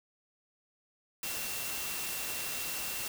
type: tone in noise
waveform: sine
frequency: 2718 Hz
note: F7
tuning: 48 cents flat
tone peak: -44 dBFS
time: 1.23-3.08 s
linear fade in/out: 2 ms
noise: white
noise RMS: -37 dBFS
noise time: 1.23-3.08 s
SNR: -10 dB
effects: none